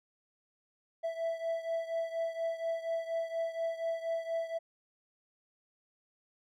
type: beating tone pair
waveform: triangle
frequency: 660 / 664.2 Hz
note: E5 / E5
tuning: +2 / +13 cents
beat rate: 4.2 Hz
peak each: -32 / -36 dBFS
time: 1.03-4.59 s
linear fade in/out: 20 ms
effects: none